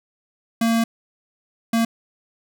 square tone bursts at uneven times, 228.6 Hz, A#3, 34 cents flat, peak -17 dBFS, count 2, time 0.61-0.84 / 1.73-1.85 s, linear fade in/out 5 ms, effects none

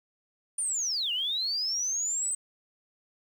sine linear two-way sweep, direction down then up, 9397 to 2779 to 8240 Hz, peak -27 dBFS, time 0.58-2.35 s, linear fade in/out 5 ms, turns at 1.12 s, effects 9-bit

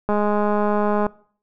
click train, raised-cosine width 1 ms, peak -8 dBFS, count 204, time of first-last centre 0.09-1.066 s, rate 208 Hz, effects noise-tail reverb RT60 0.5 s tail -22 dB re dry

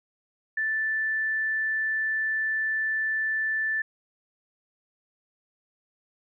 sine tone, 1760 Hz, A6, in tune, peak -24 dBFS, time 0.57-3.82 s, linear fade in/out 5 ms, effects none

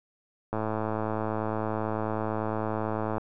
click train, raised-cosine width 1 ms, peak -16 dBFS, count 290, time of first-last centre 0.53-3.181 s, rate 109 Hz, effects none

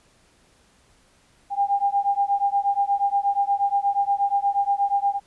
sine beating tone pair, 798 / 806.4 Hz, G5 / G5, +31 / +49 cents, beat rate 8.4 Hz, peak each -22 dBFS, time 1.5-5.2 s, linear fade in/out 50 ms, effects pink hiss -59 dBFS RMS until 5.26 s + resampled to 24000 Hz

